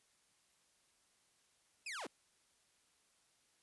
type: linear sweep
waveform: sawtooth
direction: down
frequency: 2645 to 188 Hz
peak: -39 dBFS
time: 1.86-2.07 s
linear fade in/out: 5 ms
effects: white hiss -74 dBFS RMS until 3.62 s + resampled to 24000 Hz